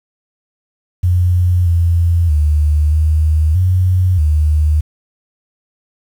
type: tone with pitch steps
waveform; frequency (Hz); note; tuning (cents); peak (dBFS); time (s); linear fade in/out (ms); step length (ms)
sine; 89.1 / 85.2 / 75.3 / 77.8 / 91.6 / 76.3; F2 / F2 / D2 / D#2 / F#2 / D#2; +35 / -42 / +44 / 0 / -17 / -33; -9; 1.03-4.81; 10; 630
effects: 7-bit